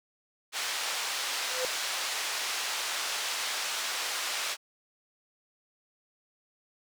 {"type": "band-pass noise", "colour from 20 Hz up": "white", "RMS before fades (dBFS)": -33, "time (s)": [0.52, 4.57], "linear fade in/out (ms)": 50, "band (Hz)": [700, 5600], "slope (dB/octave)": 12}
{"type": "tone with exponential growth", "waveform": "triangle", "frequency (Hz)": 510, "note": "C5", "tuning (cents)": -44, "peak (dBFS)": -25, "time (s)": [1.38, 1.65], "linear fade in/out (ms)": 1, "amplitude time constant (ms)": 57}
{"effects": []}